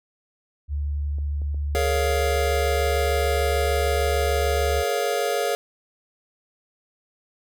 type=tone with vibrato; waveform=sine; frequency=72.5 Hz; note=D2; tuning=22 cents flat; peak=-23 dBFS; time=0.68-4.84 s; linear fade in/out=50 ms; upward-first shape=sine; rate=11 Hz; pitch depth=10 cents each way
type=clicks; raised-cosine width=2 ms; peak=-32 dBFS; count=8; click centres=1.185 / 1.418 / 1.545 / 1.956 / 2.104 / 2.276 / 2.363 / 3.878 s
type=chord; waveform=square; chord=Bb minor seventh; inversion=third; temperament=just; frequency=419.5 / 466.2 / 559.4 / 699.2 Hz; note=Ab4 / Bb4 / Db5 / F5; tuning=+17 / 0 / +16 / +2 cents; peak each=-28 dBFS; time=1.75-5.55 s; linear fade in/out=0 ms
effects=none